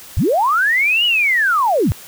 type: linear two-way sweep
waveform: sine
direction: up then down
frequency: 51.91 to 2960 to 57.2 Hz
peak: -12 dBFS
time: 0.17-1.92 s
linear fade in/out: 0 ms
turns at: 1.05 s
effects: white hiss -38 dBFS RMS until 2.07 s